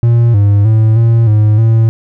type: tone with pitch steps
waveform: triangle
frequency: 117.7 / 101.6 / 110.1 / 115.2 / 106.7 / 112.7 Hz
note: A#2 / G#2 / A2 / A#2 / G#2 / A2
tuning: +17 / -38 / +2 / -20 / +47 / +42 cents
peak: -3 dBFS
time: 0.03-1.89 s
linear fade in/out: 0 ms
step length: 310 ms
effects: none